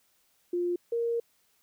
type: tone pair in turn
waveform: sine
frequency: 351.4 / 466.9 Hz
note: F4 / A#4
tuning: +11 / +3 cents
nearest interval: perfect fourth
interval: 492 cents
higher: second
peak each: -26 / -26 dBFS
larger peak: neither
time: 0.53-0.76 / 0.92-1.2 s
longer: second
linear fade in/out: 5 ms
effects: white hiss -69 dBFS RMS until 1.62 s